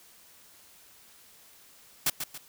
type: noise with echo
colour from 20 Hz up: white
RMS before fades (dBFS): -25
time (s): 2.06-2.1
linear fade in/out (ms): 5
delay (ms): 140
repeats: 2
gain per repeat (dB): -8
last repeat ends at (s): 2.38
effects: white hiss -56 dBFS RMS until 2.48 s